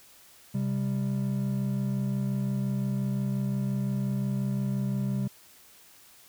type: tone pair together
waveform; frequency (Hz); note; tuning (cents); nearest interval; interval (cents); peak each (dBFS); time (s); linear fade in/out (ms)
triangle; 131.88 / 197.6; C3 / G3; +14 / +14; perfect fifth; 700; -27 / -27; 0.54-5.28; 10
effects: white hiss -55 dBFS RMS until 6.28 s